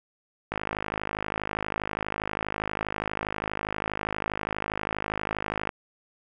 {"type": "click train", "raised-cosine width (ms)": 0.5, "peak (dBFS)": -13, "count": 272, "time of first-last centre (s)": [0.52, 5.692], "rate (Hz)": 52.4, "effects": []}